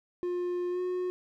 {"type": "tone with pitch glide", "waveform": "triangle", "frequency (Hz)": [355.3, 363], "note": ["F4", "F#4"], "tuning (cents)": [30, -33], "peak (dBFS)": -27, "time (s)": [0.23, 1.1], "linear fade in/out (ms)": 0, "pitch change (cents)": 37, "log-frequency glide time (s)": [0.7, 0.8], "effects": []}